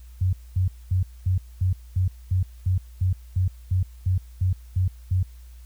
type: tone bursts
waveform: sine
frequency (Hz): 92.5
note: F#2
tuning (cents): 0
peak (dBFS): -18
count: 15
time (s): 0.21-5.23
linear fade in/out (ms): 5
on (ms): 120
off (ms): 230
effects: added 60 Hz sine -41 dBFS peak until 5.65 s + white hiss -59 dBFS RMS until 5.65 s